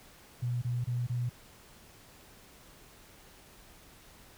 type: tone bursts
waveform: sine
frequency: 121.9 Hz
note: B2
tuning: 22 cents flat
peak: -29 dBFS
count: 4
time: 0.42-1.295 s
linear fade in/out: 10 ms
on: 200 ms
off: 25 ms
effects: pink hiss -56 dBFS RMS until 4.37 s